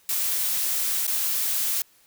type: noise with dropouts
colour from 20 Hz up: blue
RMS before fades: -25 dBFS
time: 0.09-1.82 s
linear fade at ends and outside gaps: 2 ms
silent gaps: 1.068-1.077 s
effects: white hiss -59 dBFS RMS until 2.06 s